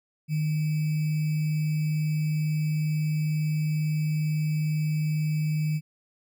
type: tone with sample-and-hold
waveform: sine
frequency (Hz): 153.7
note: D#3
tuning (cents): -21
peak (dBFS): -23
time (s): 0.28-5.81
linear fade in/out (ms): 50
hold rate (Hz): 2450
effects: none